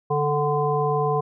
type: harmonic tone with a mistuned harmonic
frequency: 146.83 Hz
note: D3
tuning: in tune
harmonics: 1 / 3 / 5 / 7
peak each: -25 / -23 / -26 / -26 dBFS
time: 0.1-1.21 s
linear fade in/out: 10 ms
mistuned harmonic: 5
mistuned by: +17 cents
effects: none